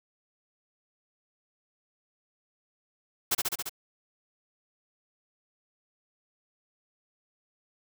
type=noise with echo; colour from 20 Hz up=white; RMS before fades=-25 dBFS; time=3.31-3.35 s; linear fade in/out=10 ms; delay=69 ms; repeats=5; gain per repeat=-2 dB; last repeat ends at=3.695 s; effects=none